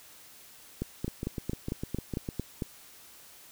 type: two click trains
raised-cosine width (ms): 3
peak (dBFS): -18 / -20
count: 9 / 9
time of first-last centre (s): 0.82-2.622 / 1.08-2.288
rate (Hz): 4.44 / 6.62
effects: white hiss -53 dBFS RMS until 3.51 s